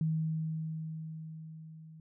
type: tone with level ramp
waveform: sine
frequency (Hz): 158.9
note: D#3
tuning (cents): +37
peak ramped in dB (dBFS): -27 to -49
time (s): 0.01-2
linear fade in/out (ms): 2
effects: none